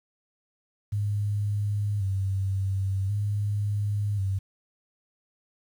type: tone with vibrato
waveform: sine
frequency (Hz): 99.8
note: G2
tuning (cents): +32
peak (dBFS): -24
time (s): 0.92-4.39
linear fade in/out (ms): 10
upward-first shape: square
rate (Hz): 0.46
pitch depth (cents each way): 54
effects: 9-bit